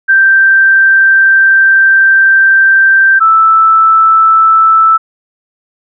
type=tone pair in turn; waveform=sine; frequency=1568 / 1318.1 Hz; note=G6 / E6; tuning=0 / -1 cents; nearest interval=minor third; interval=301 cents; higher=first; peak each=-3 dBFS; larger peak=neither; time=0.08-3.2 / 3.2-4.98 s; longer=first; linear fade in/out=20 ms; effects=none